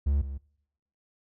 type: tone pair in turn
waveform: triangle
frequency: 70.8 / 68.86 Hz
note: C#2 / C#2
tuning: +37 / -11 cents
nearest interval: unison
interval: 48 cents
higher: first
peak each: -20 / -31 dBFS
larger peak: first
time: 0.06-0.22 / 0.22-0.38 s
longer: neither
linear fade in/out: 10 ms
effects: noise-tail reverb RT60 0.8 s tail -26 dB re dry